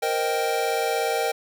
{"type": "chord", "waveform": "square", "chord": "C minor seventh", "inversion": "third", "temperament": "equal", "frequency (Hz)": [466.2, 523.3, 622.3, 784], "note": ["Bb4", "C5", "Eb5", "G5"], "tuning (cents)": [0, 0, 0, 0], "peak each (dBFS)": [-27, -32, -30, -27], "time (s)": [0.02, 1.32], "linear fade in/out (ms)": 10, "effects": []}